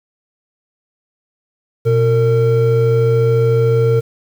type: tone pair together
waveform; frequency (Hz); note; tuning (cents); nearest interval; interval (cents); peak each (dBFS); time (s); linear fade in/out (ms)
triangle; 121 / 456.8; B2 / A#4; -35 / -35; octave + major seventh; 2300; -11; 1.85-4.01; 20
effects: 7-bit